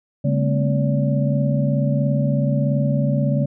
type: tone cluster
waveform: sine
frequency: 140.4 / 203.3 / 224.7 / 261.4 / 574 Hz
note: C#3 / G#3 / A3 / C4 / D5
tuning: +22 / -37 / +37 / -1 / -40 cents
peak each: -18 / -25 / -25 / -27 / -26 dBFS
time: 0.24-3.46 s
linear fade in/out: 10 ms
effects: none